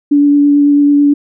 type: tone with vibrato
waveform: sine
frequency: 288 Hz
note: D4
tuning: 34 cents flat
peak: -5 dBFS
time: 0.11-1.14 s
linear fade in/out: 10 ms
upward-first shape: triangle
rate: 9.1 Hz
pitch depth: 12 cents each way
effects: none